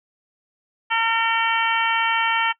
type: harmonic tone with a mistuned harmonic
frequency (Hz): 455.4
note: A#4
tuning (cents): -40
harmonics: 2 / 3 / 4 / 5 / 6 / 7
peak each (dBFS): -22 / -24 / -25 / -26 / -27 / -27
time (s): 0.9-2.53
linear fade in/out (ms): 20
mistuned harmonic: 7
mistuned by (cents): -51
effects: noise-tail reverb RT60 0.1 s tail -22 dB re dry